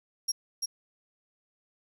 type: tone with echo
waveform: 35% pulse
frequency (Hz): 5600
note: F8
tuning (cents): +4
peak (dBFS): -23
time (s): 0.28-0.32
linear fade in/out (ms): 10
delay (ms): 340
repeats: 1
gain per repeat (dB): -3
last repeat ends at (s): 0.66
effects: none